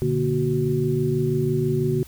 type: tone cluster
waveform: sine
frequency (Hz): 120.9 / 147 / 236.4 / 371.5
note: B2 / D3 / A#3 / F#4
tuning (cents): -36 / +2 / +24 / +7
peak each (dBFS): -27 / -23 / -28 / -23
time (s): 0.02-2.03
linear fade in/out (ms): 0
effects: added 66 Hz sine -44 dBFS peak until 2.07 s + white hiss -49 dBFS RMS until 2.07 s